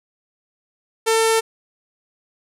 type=tone with low-pass filter; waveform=sawtooth; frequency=448.5 Hz; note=A4; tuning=33 cents sharp; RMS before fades=-17 dBFS; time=1.06-1.41 s; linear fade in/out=20 ms; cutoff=10000 Hz; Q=2.1; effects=none